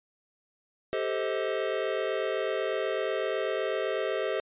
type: chord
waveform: square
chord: A half-diminished seventh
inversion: third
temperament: equal with one note detuned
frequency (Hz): 392 / 440 / 523.3 / 633.5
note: G4 / A4 / C5 / Eb5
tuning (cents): 0 / 0 / 0 / +31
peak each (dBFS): -34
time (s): 0.93-4.4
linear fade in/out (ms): 0
effects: resampled to 8000 Hz